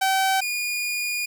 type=tone pair in turn; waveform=sawtooth; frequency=768 / 2438 Hz; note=G5 / D#7; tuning=-36 / -36 cents; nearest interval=octave + minor sixth; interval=2000 cents; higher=second; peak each=-15 / -21 dBFS; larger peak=first; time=0.01-0.41 / 0.41-1.26 s; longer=second; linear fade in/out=10 ms; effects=none